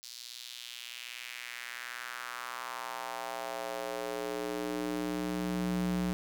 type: tone with high-pass filter sweep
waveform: square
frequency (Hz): 60.6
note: B1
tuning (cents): -32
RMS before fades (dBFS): -37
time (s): 0.03-6.13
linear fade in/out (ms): 0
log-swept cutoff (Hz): 4700 to 150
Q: 2.3
effects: none